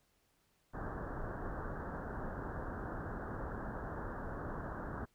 pink low-pass noise, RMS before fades -42 dBFS, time 0.73-5.06 s, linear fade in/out 20 ms, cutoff 1700 Hz, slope 96 dB/octave, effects pink hiss -75 dBFS RMS until 5.14 s

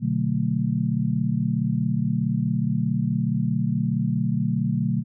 sine chord, B minor seventh, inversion none, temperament just, 123.47 / 148.16 / 185.21 / 222.2 Hz, B2 / D3 / F#3 / A3, 0 / +16 / +2 / +17 cents, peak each -26 dBFS, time 0-5.04 s, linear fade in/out 50 ms, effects none

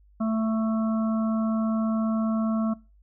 harmonic tone, 221.3 Hz, A3, 10 cents sharp, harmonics 1 / 3 / 5 / 6, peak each -23 / -33 / -37 / -39 dBFS, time 0.2-2.74 s, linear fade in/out 10 ms, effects noise-tail reverb RT60 0.3 s tail -23 dB re dry + added 50 Hz sine -54 dBFS peak until 3.02 s

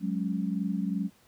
sine chord, F# suspended second, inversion none, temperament equal, 185 / 207.7 / 277.2 Hz, F#3 / G#3 / C#4, 0 / 0 / 0 cents, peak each -30 / -31 / -35 dBFS, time 0-1.1 s, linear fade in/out 50 ms, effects pink hiss -62 dBFS RMS until 1.27 s + high-pass 60 Hz 12 dB/octave

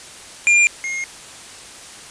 square tone pair in turn, 2399 / 2140 Hz, D7 / C7, +36 / +38 cents, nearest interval major second, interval 198 cents, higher first, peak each -11 / -23 dBFS, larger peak first, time 0.47-0.67 / 0.84-1.04 s, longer neither, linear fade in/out 0 ms, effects white hiss -38 dBFS RMS until 2.1 s + resampled to 22050 Hz

